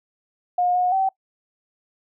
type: tone with pitch steps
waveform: sine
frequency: 716 / 724 / 768 Hz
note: F5 / F#5 / G5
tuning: +43 / -38 / -36 cents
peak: -17 dBFS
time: 0.58-1.09 s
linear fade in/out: 5 ms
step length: 170 ms
effects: noise-tail reverb RT60 0.1 s tail -24 dB re dry